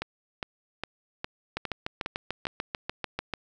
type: two click trains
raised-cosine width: 0.3 ms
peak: -15 / -14 dBFS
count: 7 / 13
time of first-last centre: 0.02-2.469 / 1.57-3.337 s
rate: 2.45 / 6.79 Hz
effects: none